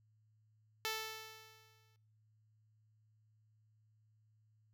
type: tone with exponential decay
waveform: 5% pulse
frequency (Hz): 440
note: A4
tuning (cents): 0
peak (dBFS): -24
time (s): 0.85-1.96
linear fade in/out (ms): 0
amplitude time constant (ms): 240
effects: noise-tail reverb RT60 0.8 s tail -25 dB re dry + added 108 Hz sine -69 dBFS peak until 4.73 s